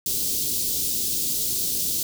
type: band-stop noise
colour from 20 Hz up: white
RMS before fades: -25 dBFS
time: 0.06-2.03 s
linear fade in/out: 2 ms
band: 410 to 3800 Hz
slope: 24 dB/octave
effects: none